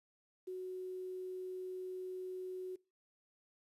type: tone with quantisation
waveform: sine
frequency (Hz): 370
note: F#4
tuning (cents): 0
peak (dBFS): -40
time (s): 0.47-2.76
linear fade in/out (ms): 10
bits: 11
effects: noise-tail reverb RT60 0.3 s tail -23 dB re dry + resampled to 32000 Hz